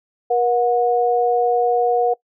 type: tone pair together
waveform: sine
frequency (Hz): 478 / 727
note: A#4 / F#5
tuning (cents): +43 / -31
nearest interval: perfect fifth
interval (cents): 726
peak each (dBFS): -17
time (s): 0.3-2.14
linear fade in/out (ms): 10
effects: noise-tail reverb RT60 0.1 s tail -21 dB re dry